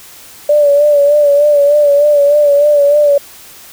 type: tone with vibrato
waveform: sine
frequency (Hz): 581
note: D5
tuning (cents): -19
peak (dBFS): -5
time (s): 0.49-3.18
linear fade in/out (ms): 5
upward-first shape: sine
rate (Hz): 3.3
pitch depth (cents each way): 43
effects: white hiss -36 dBFS RMS until 3.72 s